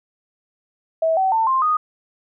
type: tone with pitch steps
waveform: sine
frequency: 648 / 761.8 / 895.5 / 1052.7 / 1237.5 Hz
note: E5 / G5 / A5 / C6 / D#6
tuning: -30 / -50 / +30 / +10 / -10 cents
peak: -15 dBFS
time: 1.02-1.77 s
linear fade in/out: 5 ms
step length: 150 ms
effects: none